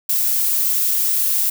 violet noise, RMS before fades -18 dBFS, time 0.09-1.5 s, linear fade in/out 5 ms, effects none

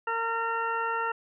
harmonic tone, 457.7 Hz, A#4, 32 cents flat, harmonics 1 / 2 / 3 / 4 / 6, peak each -35 / -31 / -30 / -37 / -41 dBFS, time 0.07-1.12 s, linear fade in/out 5 ms, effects none

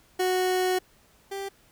30% pulse tone pair in turn, 368.6 / 393.2 Hz, F#4 / G4, -7 / +5 cents, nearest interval minor second, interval 112 cents, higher second, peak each -20 / -29 dBFS, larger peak first, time 0.19-0.79 / 1.31-1.49 s, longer first, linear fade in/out 10 ms, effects pink hiss -60 dBFS RMS until 1.71 s

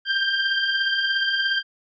25% pulse beating tone pair, 1568 / 1585 Hz, G6 / G6, 0 / +19 cents, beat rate 17 Hz, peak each -24 / -17 dBFS, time 0.05-1.63 s, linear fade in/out 50 ms, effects resampled to 16000 Hz

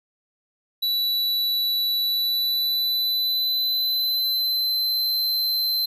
square tone with pitch glide, 3946 to 4090 Hz, B7 to C8, -2 to -40 cents, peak -21 dBFS, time 0.82-5.86 s, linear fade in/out 10 ms, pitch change +62 cents, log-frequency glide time 2-5.16 s, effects none

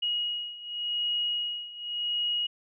sine beating tone pair, 2892 / 2892.88 Hz, F#7 / F#7, -40 / -40 cents, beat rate 0.88 Hz, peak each -33 / -30 dBFS, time 0.02-2.47 s, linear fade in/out 10 ms, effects none

